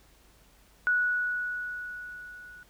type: tone with level ramp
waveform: sine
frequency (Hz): 1469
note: F#6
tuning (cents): -13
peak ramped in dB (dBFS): -21 to -46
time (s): 0.87-2.63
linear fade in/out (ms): 0
effects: added 50 Hz sine -61 dBFS peak until 2.69 s + pink hiss -61 dBFS RMS until 2.69 s